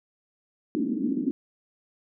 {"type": "band-pass noise", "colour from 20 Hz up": "white", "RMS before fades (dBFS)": -27, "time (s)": [0.75, 1.31], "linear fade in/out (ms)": 0, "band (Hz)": [220, 300], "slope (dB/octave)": 48, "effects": []}